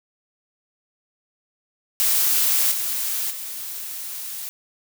blue noise with level steps, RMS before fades -19 / -25 / -32 dBFS, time 2-4.49 s, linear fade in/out 0 ms, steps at 2.71 / 3.3 s, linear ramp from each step 10 ms, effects none

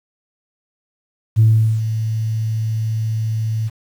sine tone with ADSR envelope, 110.7 Hz, A2, 11 cents sharp, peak -6 dBFS, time 1.36-3.7 s, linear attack 32 ms, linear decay 410 ms, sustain -11 dB, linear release 32 ms, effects tanh soft clip ceiling -4 dBFS + 7-bit

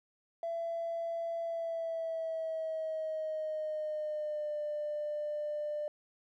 triangle tone with pitch glide, 670 to 596.9 Hz, E5 to D5, +28 to +28 cents, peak -30 dBFS, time 0.43-5.88 s, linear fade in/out 2 ms, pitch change -200 cents, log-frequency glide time 1.42-4.58 s, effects tanh soft clip ceiling -31 dBFS

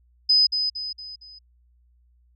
sine tone with echo, 5020 Hz, D#8, 15 cents sharp, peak -14 dBFS, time 0.29-0.47 s, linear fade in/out 10 ms, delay 230 ms, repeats 4, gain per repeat -7 dB, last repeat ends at 1.39 s, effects added 60 Hz sine -57 dBFS peak until 2.35 s

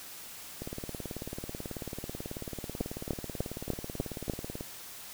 two click trains, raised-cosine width 2 ms, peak -16 / -24 dBFS, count 6 / 74, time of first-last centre 2.81-4.298 / 0.62-4.609 s, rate 3.36 / 18.3 Hz, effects white hiss -46 dBFS RMS until 5.13 s

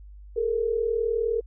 sine tone pair together, 424.6 / 464.4 Hz, G#4 / A#4, +38 / -7 cents, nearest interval major second, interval 155 cents, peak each -27 / -24 dBFS, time 0.36-1.41 s, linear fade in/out 10 ms, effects added 50 Hz sine -42 dBFS peak until 1.46 s

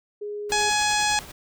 sine tone, 414.7 Hz, G#4, 3 cents flat, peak -29 dBFS, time 0.21-0.7 s, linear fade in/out 10 ms
pink noise with tremolo, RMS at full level -39 dBFS, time 0.49-1.32 s, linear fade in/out 10 ms, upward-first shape sine, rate 10 Hz, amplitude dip 45%
harmonic tone, 840 Hz, G#5, 19 cents sharp, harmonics 1 / 2 / 3 / 4 / 5 / 6 / 7 / 8 / 9 / 10, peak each -24 / -27 / -29 / -30 / -31 / -32 / -32 / -33 / -34 / -34 dBFS, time 0.52-1.19 s, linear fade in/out 0 ms
effects none

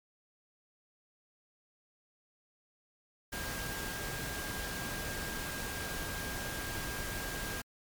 sine tone in noise, 1610 Hz, G6, 46 cents sharp, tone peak -43 dBFS, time 3.32-7.62 s, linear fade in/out 10 ms, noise pink, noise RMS -39 dBFS, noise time 3.32-7.62 s, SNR -7 dB, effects MP3 96 kbps

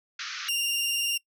pink band-pass noise, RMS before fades -36 dBFS, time 0.19-0.49 s, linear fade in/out 5 ms, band 1200 to 6300 Hz, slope 96 dB/octave
sawtooth tone with vibrato, 2800 Hz, F7, 4 cents sharp, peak -22 dBFS, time 0.48-1.18 s, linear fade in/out 10 ms, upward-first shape sine, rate 20 Hz, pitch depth 31 cents each way
effects noise-tail reverb RT60 0.1 s tail -23 dB re dry

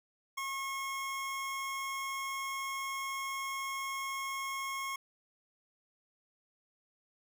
25% pulse tone with ADSR envelope, 1086 Hz, C#6, 36 cents flat, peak -29 dBFS, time 0.37-4.96 s, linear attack 12 ms, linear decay 5 ms, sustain -3 dB, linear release 4 ms, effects none

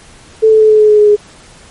sine tone with pitch steps, 440 / 436.5 / 432.9 / 429.5 / 426 / 422.6 / 419.2 / 415.8 Hz, A4 / A4 / A4 / A4 / G#4 / G#4 / G#4 / G#4, 0 / -14 / -28 / -42 / +44 / +30 / +16 / +2 cents, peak -3 dBFS, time 0.42-1.164 s, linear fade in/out 20 ms, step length 93 ms, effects pink hiss -39 dBFS RMS until 1.7 s + MP3 48 kbps

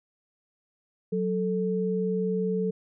sine tone pair together, 185 / 440 Hz, F#3 / A4, 0 / 0 cents, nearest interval octave + minor third, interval 1500 cents, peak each -27 / -27 dBFS, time 1.12-2.71 s, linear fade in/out 10 ms, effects none

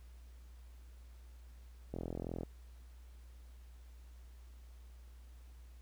click train, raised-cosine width 2 ms, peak -27 dBFS, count 22, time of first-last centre 1.94-2.433 s, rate 42.6 Hz, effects added 60 Hz sine -52 dBFS peak until 5.81 s + pink hiss -69 dBFS RMS until 5.81 s

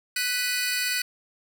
sawtooth tone cluster, 1492 / 1970 / 2481 / 4455 Hz, F#6 / B6 / D#7 / C#8, +14 / -5 / -6 / +8 cents, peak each -27 dBFS, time 0.16-1.02 s, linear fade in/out 5 ms, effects none

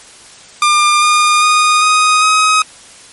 sawtooth tone with pitch steps, 1199 / 1215 / 1231.3 / 1247.8 / 1264.4 Hz, D6 / D#6 / D#6 / D#6 / D#6, +36 / -42 / -18 / +5 / +27 cents, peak -4 dBFS, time 0.62-2.62 s, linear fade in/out 2 ms, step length 400 ms, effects white hiss -38 dBFS RMS until 3.12 s + MP3 48 kbps

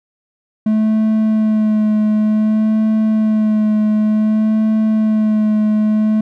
triangle tone with vibrato, 215.8 Hz, A3, 33 cents flat, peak -9 dBFS, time 0.66-6.21 s, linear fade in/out 5 ms, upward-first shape sine, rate 0.55 Hz, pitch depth 19 cents each way, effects none

